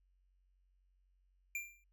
square tone with exponential decay, 2376 Hz, D7, 20 cents sharp, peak -36 dBFS, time 1.55-1.84 s, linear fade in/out 2 ms, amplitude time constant 63 ms, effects added 46 Hz sine -70 dBFS peak until 1.92 s

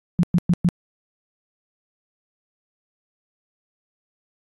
sine tone bursts, 174.61 Hz, F3, in tune, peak -13 dBFS, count 4, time 0.19-0.688 s, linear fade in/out 0 ms, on 42 ms, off 110 ms, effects AAC 32 kbps

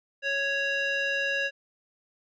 square tone with band-pass filter, 554.4 Hz, C#5, in tune, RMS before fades -28 dBFS, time 0.22-1.51 s, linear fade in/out 50 ms, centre 2200 Hz, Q 2.9, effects resampled to 16000 Hz

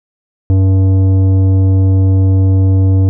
triangle tone with tanh clipping, 95.3 Hz, G2, 48 cents flat, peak -8 dBFS, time 0.5-3.09 s, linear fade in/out 0 ms, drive 15 dB, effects none

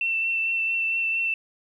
sine tone with vibrato, 2686 Hz, E7, 32 cents sharp, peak -22 dBFS, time 0.01-1.34 s, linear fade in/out 2 ms, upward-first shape triangle, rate 4.4 Hz, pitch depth 18 cents each way, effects 10-bit

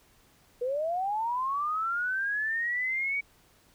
sine linear sweep, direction up, 475.1 to 2271 Hz, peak -27 dBFS, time 0.61-3.21 s, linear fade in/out 10 ms, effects pink hiss -62 dBFS RMS until 3.74 s

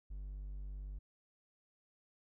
triangle tone, 49 Hz, G1, in tune, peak -40 dBFS, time 0.1-0.99 s, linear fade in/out 10 ms, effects none

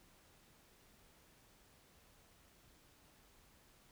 silence, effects pink hiss -67 dBFS RMS until 3.91 s

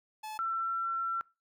45% pulse tone, 863 Hz, A5, 34 cents flat, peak -39 dBFS, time 0.23-0.38 s, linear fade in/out 10 ms
sine tone with pitch glide, 1343 to 1351.6 Hz, E6 to E6, +32 to +43 cents, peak -30 dBFS, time 0.39-1.21 s, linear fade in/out 0 ms, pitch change +11 cents, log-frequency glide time 0.59-0.73 s
effects noise-tail reverb RT60 0.3 s tail -25 dB re dry

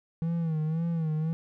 triangle tone with vibrato, 161.6 Hz, E3, 34 cents flat, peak -24 dBFS, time 0.22-1.33 s, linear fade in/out 0 ms, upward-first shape sine, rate 1.9 Hz, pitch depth 80 cents each way, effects none

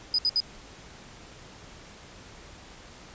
sine tone bursts, 4978 Hz, D#8, in tune, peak -21 dBFS, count 3, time 0.14-0.403 s, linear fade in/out 2 ms, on 45 ms, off 64 ms, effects pink hiss -48 dBFS RMS until 3.14 s + resampled to 16000 Hz

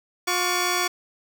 10% pulse tone pair together, 357.2 / 1134 Hz, F4 / C#6, +39 / +39 cents, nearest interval octave + minor sixth, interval 2000 cents, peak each -16 dBFS, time 0.27-0.88 s, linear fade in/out 10 ms, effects none

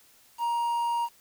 triangle tone with quantisation, 941 Hz, A#5, 16 cents sharp, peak -23 dBFS, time 0.38-1.09 s, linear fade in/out 50 ms, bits 8, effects white hiss -59 dBFS RMS until 1.2 s

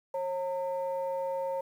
sine tone pair together, 541 / 912.7 Hz, C#5 / A#5, -42 / -37 cents, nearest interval major sixth, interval 905 cents, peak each -30 / -35 dBFS, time 0.14-1.61 s, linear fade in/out 5 ms, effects tanh soft clip ceiling -24 dBFS + 10-bit

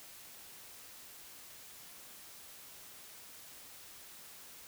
silence, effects white hiss -53 dBFS RMS until 4.67 s

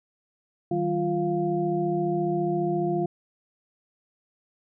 sine tone cluster, 157.5 / 192.1 / 348.4 / 698 Hz, D#3 / G3 / F4 / F5, +21 / -35 / -4 / -1 cents, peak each -30 / -32 / -25 / -30 dBFS, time 0.71-3.06 s, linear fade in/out 5 ms, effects none

